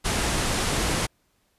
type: low-pass noise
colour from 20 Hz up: pink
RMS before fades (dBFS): -25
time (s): 0.04-1.07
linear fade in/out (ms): 20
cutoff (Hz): 11000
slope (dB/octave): 48
effects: pink hiss -68 dBFS RMS until 1.58 s + resampled to 32000 Hz